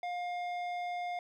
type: tone with low-pass filter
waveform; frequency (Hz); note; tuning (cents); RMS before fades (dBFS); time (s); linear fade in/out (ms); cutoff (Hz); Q
square; 709; F5; +26; -37; 0.03-1.19; 2; 2800; 0.83
effects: 12-bit